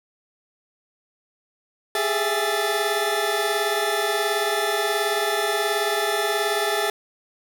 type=tone cluster; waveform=25% pulse; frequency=404.7 / 423.3 / 665 / 1757 Hz; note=G#4 / G#4 / E5 / A6; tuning=-45 / +33 / +15 / -3 cents; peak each=-23 dBFS; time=1.95-6.9 s; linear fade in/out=2 ms; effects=none